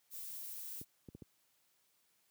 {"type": "noise", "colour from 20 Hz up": "violet", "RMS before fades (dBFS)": -46, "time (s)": [0.1, 0.85], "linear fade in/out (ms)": 50}
{"type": "clicks", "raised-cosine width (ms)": 3, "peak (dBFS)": -36, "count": 4, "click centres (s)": [0.814, 1.087, 1.15, 1.222]}
{"effects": ["white hiss -75 dBFS RMS until 2.3 s", "high-pass 80 Hz 12 dB/octave"]}